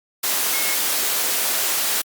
sine tone in noise, 2170 Hz, C#7, 37 cents flat, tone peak -28 dBFS, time 0.53-0.75 s, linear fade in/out 10 ms, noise white, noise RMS -21 dBFS, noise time 0.23-2.02 s, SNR -10 dB, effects high-pass 300 Hz 12 dB/octave + Opus 48 kbps

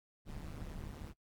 brown noise with amplitude modulation, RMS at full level -41 dBFS, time 0.25-1.14 s, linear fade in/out 50 ms, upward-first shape sine, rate 150 Hz, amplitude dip 90%, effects noise-tail reverb RT60 0.1 s tail -22 dB re dry + MP3 96 kbps

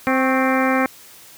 harmonic tone with a mistuned harmonic, 261.6 Hz, C4, in tune, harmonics 1 / 2 / 3 / 4 / 5 / 6 / 7 / 8 / 9, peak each -19 / -22 / -24 / -25 / -26 / -27 / -27 / -28 / -29 dBFS, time 0.07-0.86 s, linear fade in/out 0 ms, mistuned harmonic 4, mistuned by +67 cents, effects white hiss -44 dBFS RMS until 1.37 s + high-pass 60 Hz 12 dB/octave

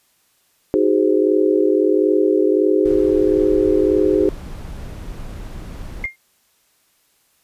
sine chord, Ab dominant seventh, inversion second, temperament just, 311.5 / 373.8 / 415.3 / 519.1 Hz, Eb4 / Gb4 / Ab4 / C5, +2 / +18 / 0 / -14 cents, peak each -18 / -17 / -17 / -22 dBFS, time 0.74-4.29 s, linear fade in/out 0 ms
brown noise, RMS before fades -31 dBFS, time 2.85-6.06 s, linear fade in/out 5 ms
sine tone with exponential decay, 2118 Hz, C7, 21 cents sharp, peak -16 dBFS, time 6.04-6.16 s, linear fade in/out 2 ms, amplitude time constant 26 ms
effects white hiss -61 dBFS RMS until 7.43 s + resampled to 32000 Hz

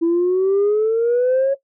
sine exponential sweep, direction up, 329.6 to 554.4 Hz, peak -12 dBFS, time 0.01-1.55 s, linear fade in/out 20 ms, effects noise-tail reverb RT60 0.1 s tail -17 dB re dry + tanh soft clip ceiling -11 dBFS

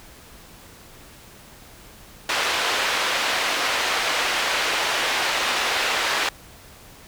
white band-pass noise, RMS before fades -23 dBFS, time 2.29-6.29 s, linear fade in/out 2 ms, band 470 to 3100 Hz, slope 12 dB/octave, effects pink hiss -46 dBFS RMS until 7.07 s

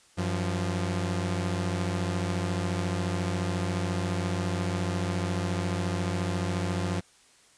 sawtooth tone pair together, 94 / 173.7 Hz, F#2 / F3, +28 / -9 cents, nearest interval major seventh, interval 1063 cents, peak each -25 / -27 dBFS, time 0.17-7.01 s, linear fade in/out 20 ms, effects white hiss -59 dBFS RMS until 7.57 s + resampled to 22050 Hz

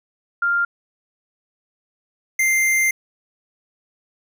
sine / square tone pair in turn, 1396.9 / 2093 Hz, F6 / C7, 0 / 0 cents, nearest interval perfect fifth, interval 700 cents, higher second, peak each -16 dBFS, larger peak neither, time 0.42-0.65 / 2.39-2.91 s, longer second, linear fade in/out 5 ms, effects none

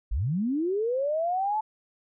sine linear sweep, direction up, 39.81 to 880 Hz, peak -24 dBFS, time 0.11-1.61 s, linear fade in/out 10 ms, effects none

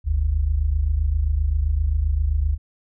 sine tone pair together, 47.06 / 74.7 Hz, F#1 / D2, +30 / +30 cents, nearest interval minor sixth, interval 800 cents, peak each -22 / -19 dBFS, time 0.04-2.58 s, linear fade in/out 50 ms, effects none

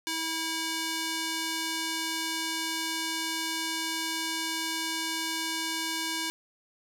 square tone with band-pass filter, 324.4 Hz, E4, 28 cents flat, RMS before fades -32 dBFS, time 0.07-6.3 s, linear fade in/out 0 ms, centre 5200 Hz, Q 0.65, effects none

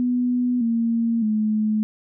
sine tone with pitch steps, 246.9 / 230.4 / 214.9 Hz, B3 / A#3 / A3, 0 / -20 / -41 cents, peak -18 dBFS, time 0-1.83 s, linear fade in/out 0 ms, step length 610 ms, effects none

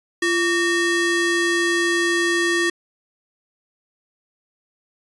square ring-modulated tone, 746 Hz, F#5, 14 cents sharp, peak -15 dBFS, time 0.22-2.7 s, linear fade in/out 5 ms, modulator 1090 Hz, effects resampled to 24000 Hz

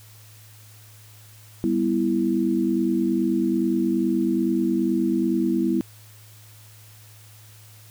sine chord, E minor, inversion first, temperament just, 197.78 / 247.2 / 329.6 Hz, G3 / B3 / E4, +16 / +2 / 0 cents, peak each -25 / -24 / -22 dBFS, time 1.64-5.81 s, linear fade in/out 0 ms, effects added 107 Hz sine -47 dBFS peak until 7.9 s + white hiss -51 dBFS RMS until 7.9 s

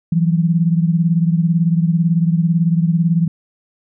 sine beating tone pair, 164.81 / 182.81 Hz, E3 / F#3, 0 / -21 cents, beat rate 18 Hz, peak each -13 / -18 dBFS, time 0.12-3.28 s, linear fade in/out 5 ms, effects none

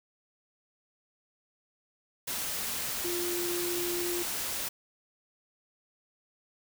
sine tone in noise, 350.2 Hz, F4, 5 cents sharp, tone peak -32 dBFS, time 3.04-4.23 s, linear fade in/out 10 ms, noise white, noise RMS -34 dBFS, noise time 2.27-4.69 s, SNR -1 dB, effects none

